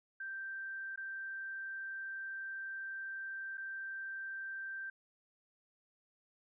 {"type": "tone with dropouts", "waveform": "sine", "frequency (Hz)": 1568, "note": "G6", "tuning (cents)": 0, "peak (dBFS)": -40, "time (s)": [0.2, 4.9], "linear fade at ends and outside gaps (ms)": 5, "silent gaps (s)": [[0.96, 0.975], [3.573, 3.578]], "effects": []}